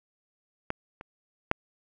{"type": "clicks", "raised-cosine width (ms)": 0.5, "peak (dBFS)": [-14, -26, -7], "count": 3, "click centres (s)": [0.704, 1.011, 1.514], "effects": []}